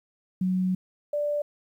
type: tone pair in turn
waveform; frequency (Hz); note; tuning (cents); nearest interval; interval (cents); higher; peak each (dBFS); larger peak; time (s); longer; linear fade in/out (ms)
sine; 185 / 587.3; F#3 / D5; 0 / 0; octave + minor sixth; 2000; second; -22 / -24; first; 0.41-0.75 / 1.13-1.42; first; 5
effects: 10-bit